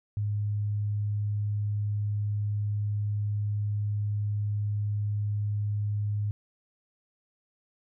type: tone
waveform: sine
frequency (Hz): 103.83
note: G#2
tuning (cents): 0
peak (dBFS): -26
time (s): 0.17-6.31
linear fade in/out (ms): 0
effects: none